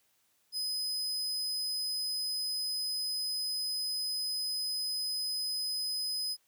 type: tone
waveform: 40% pulse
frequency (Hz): 5030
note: D#8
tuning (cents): +18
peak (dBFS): -31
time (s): 0.52-6.37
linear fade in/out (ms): 50
effects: white hiss -72 dBFS RMS until 6.47 s + high-pass 60 Hz 12 dB/octave